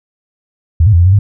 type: tone with pitch steps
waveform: sine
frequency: 82 / 107.4 / 85.1 / 87.3 / 94.1 / 101.8 Hz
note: E2 / A2 / F2 / F2 / F#2 / G#2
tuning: -9 / -41 / -44 / 0 / +30 / -34 cents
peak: -4 dBFS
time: 0.8-1.19 s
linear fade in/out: 5 ms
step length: 65 ms
effects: none